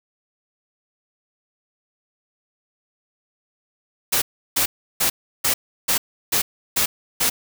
white noise bursts, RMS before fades -19 dBFS, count 8, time 4.12-7.3 s, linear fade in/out 10 ms, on 100 ms, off 340 ms, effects none

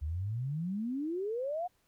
sine exponential sweep, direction up, 71 to 740 Hz, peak -32 dBFS, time 0.01-1.68 s, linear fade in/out 20 ms, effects pink hiss -73 dBFS RMS until 1.87 s

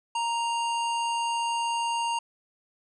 harmonic tone, 932.3 Hz, A#5, in tune, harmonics 1 / 3 / 5 / 7 / 9 / 10, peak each -26 / -33 / -43 / -43 / -44 / -49 dBFS, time 0.15-2.19 s, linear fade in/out 5 ms, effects none

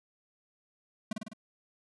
square tone with echo, 216.6 Hz, A3, 27 cents flat, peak -31 dBFS, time 1.11-1.13 s, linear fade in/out 5 ms, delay 51 ms, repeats 4, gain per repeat -3 dB, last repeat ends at 1.334 s, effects resampled to 24000 Hz

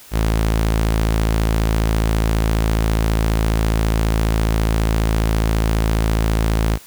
sawtooth tone, 54.7 Hz, A1, 9 cents flat, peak -11 dBFS, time 0.11-6.79 s, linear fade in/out 50 ms, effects white hiss -43 dBFS RMS until 6.86 s

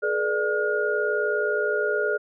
sine tone cluster, 423.5 / 482.7 / 591 / 1429 Hz, G#4 / B4 / D5 / F6, +34 / -40 / +11 / +39 cents, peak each -25 / -31 / -28 / -26 dBFS, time 0.02-2.18 s, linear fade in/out 20 ms, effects none

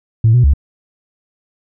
sine tone with pitch steps, 112.1 / 123 / 69.9 Hz, A2 / B2 / C#2, +33 / -7 / +15 cents, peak -5 dBFS, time 0.24-0.537 s, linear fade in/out 5 ms, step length 99 ms, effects tanh soft clip ceiling -3 dBFS

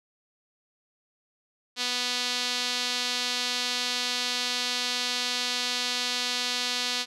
sawtooth tone with band-pass filter, 246.9 Hz, B3, in tune, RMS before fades -29 dBFS, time 1.76-7.06 s, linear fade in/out 50 ms, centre 4200 Hz, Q 2, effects resampled to 32000 Hz

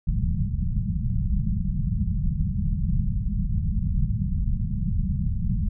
pink low-pass noise, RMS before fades -24 dBFS, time 0.07-5.69 s, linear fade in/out 5 ms, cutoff 210 Hz, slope 96 dB/octave, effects none

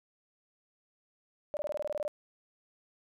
sine tone bursts, 595 Hz, D5, 22 cents sharp, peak -31 dBFS, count 11, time 1.54-2.079 s, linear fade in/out 0 ms, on 29 ms, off 22 ms, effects none

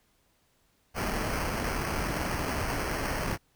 pink noise with sample-and-hold, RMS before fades -31 dBFS, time 0.94-3.38 s, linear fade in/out 50 ms, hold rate 3675 Hz, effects pink hiss -69 dBFS RMS until 3.55 s

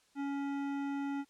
sine tone with hard clipping, 280 Hz, C#4, 18 cents sharp, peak -36 dBFS, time 0.15-1.25 s, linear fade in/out 50 ms, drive 14 dB, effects white hiss -69 dBFS RMS until 1.29 s + low-pass 8000 Hz 12 dB/octave

